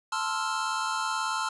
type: chord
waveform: square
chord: F major seventh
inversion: first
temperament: equal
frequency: 880 / 1046.5 / 1318.5 / 1396.9 Hz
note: A5 / C6 / E6 / F6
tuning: 0 / 0 / 0 / 0 cents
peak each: -34 dBFS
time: 0.12-1.49 s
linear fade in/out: 5 ms
effects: resampled to 22050 Hz + 9-bit